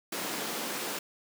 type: high-pass noise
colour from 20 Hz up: pink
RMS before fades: -35 dBFS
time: 0.12-0.99 s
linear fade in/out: 5 ms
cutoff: 210 Hz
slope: 24 dB/octave
effects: none